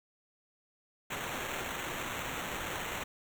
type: noise with sample-and-hold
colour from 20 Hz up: violet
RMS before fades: -38 dBFS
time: 1.1-3.04 s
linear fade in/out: 10 ms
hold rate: 4900 Hz
effects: none